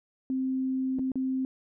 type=tone with dropouts; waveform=sine; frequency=261.7 Hz; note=C4; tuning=in tune; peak=-26 dBFS; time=0.3-1.45 s; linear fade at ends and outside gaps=1 ms; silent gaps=0.987-0.993 / 1.118-1.156 s; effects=none